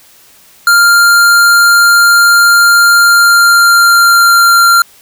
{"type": "tone with pitch glide", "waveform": "square", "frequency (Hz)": [1396.9, 1383.3], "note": ["F6", "F6"], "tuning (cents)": [0, -17], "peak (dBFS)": -4, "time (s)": [0.67, 4.82], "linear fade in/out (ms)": 2, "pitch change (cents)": -17, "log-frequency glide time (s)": [2.98, 4.64], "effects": ["white hiss -42 dBFS RMS until 5.01 s"]}